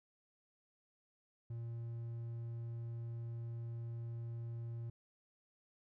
triangle tone, 116.54 Hz, A#2, in tune, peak -39 dBFS, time 1.5-4.9 s, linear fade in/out 5 ms, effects none

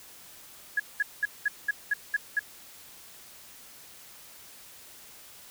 sine tone bursts, 1676 Hz, G#6, 15 cents sharp, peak -22 dBFS, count 8, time 0.77-2.394 s, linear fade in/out 5 ms, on 28 ms, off 200 ms, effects white hiss -50 dBFS RMS until 5.5 s

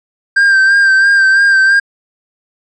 triangle tone with vibrato, 1581 Hz, G6, 14 cents sharp, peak -4 dBFS, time 0.36-1.8 s, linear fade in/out 10 ms, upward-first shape sine, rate 3 Hz, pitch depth 35 cents each way, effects resampled to 22050 Hz

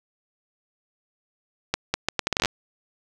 accelerating click train, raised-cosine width 0.2 ms, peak -4 dBFS, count 12, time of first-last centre 1.74-2.458 s, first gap 200 ms, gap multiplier 0.73, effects 7-bit

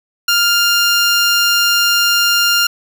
15% pulse tone, 1400 Hz, F6, 4 cents sharp, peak -4 dBFS, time 0.28-2.67 s, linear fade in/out 5 ms, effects none

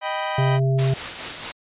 sawtooth chord, Eb augmented, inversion none, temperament equal, 622.3 / 784 / 987.8 Hz, Eb5 / G5 / B5, 0 / 0 / 0 cents, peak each -24 dBFS, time 0.01-0.6 s, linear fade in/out 50 ms
harmonic tone, 133.4 Hz, C3, 34 cents sharp, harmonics 1 / 3 / 5, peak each -17 / -27 / -30 dBFS, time 0.38-0.94 s, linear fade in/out 5 ms
white noise with tremolo, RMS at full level -27 dBFS, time 0.78-1.52 s, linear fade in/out 10 ms, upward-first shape sine, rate 4.7 Hz, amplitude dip 40%
effects resampled to 8000 Hz

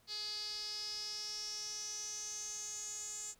sawtooth tone with band-pass filter sweep, 421.6 Hz, G#4, 26 cents sharp, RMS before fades -43 dBFS, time 0.07-3.35 s, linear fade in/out 50 ms, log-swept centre 4500 to 7200 Hz, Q 9.7, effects pink hiss -69 dBFS RMS until 3.39 s

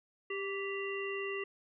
harmonic tone with a mistuned harmonic, 395.2 Hz, G4, 14 cents sharp, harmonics 1 / 3 / 5 / 7, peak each -37 / -45 / -42 / -42 dBFS, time 0.3-1.44 s, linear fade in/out 5 ms, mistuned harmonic 3, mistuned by -40 cents, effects none

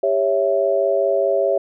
sine chord, C# diminished, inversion second, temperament equal with one note detuned, 398.2 / 554.4 / 659.3 Hz, G4 / C#5 / E5, +27 / 0 / 0 cents, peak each -21 / -18 / -20 dBFS, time 0.03-1.58 s, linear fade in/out 5 ms, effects none

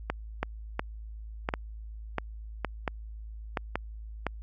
two click trains, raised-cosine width 0.5 ms, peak -13 / -13 dBFS, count 4 / 7, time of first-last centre 0.43-3.756 / 0.1-4.267 s, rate 0.902 / 1.44 Hz, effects added 54 Hz sine -39 dBFS peak until 4.42 s

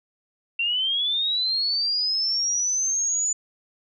sine linear sweep, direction up, 2717 to 7000 Hz, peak -21 dBFS, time 0.59-3.33 s, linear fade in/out 5 ms, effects none

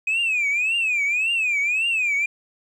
sine tone with vibrato, 2500 Hz, D#7, 8 cents sharp, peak -17 dBFS, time 0.07-2.26 s, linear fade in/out 5 ms, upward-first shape triangle, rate 1.8 Hz, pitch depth 210 cents each way, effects tanh soft clip ceiling -17 dBFS + 9-bit

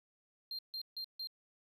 triangle tone bursts, 4186 Hz, C8, in tune, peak -38 dBFS, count 4, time 0.51-1.272 s, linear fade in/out 2 ms, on 78 ms, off 150 ms, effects none

